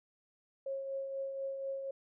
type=tone with tremolo; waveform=sine; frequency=543 Hz; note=C#5; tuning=36 cents flat; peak=-34 dBFS; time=0.66-1.91 s; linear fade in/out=5 ms; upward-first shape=triangle; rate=4.1 Hz; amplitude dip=45%; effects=none